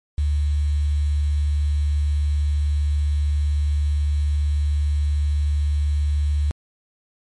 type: tone with quantisation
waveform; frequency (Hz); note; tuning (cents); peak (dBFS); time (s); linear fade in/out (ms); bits
sine; 73.42; D2; 0; -17; 0.18-6.51; 0; 7
effects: MP3 48 kbps